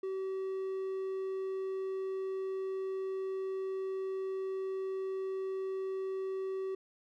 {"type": "tone", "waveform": "triangle", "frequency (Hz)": 382.1, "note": "G4", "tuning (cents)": -44, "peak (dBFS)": -32, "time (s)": [0.03, 6.75], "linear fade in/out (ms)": 5, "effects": []}